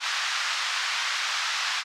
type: band-pass noise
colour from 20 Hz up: pink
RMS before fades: -28 dBFS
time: 0-1.84 s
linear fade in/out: 50 ms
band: 1100 to 5800 Hz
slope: 24 dB/octave
effects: none